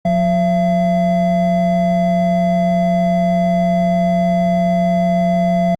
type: tone pair together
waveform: triangle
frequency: 179.2 / 676.6 Hz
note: F3 / E5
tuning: +45 / +45 cents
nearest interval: octave + major seventh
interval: 2300 cents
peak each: -13 dBFS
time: 0.05-5.75 s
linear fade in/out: 5 ms
effects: Opus 32 kbps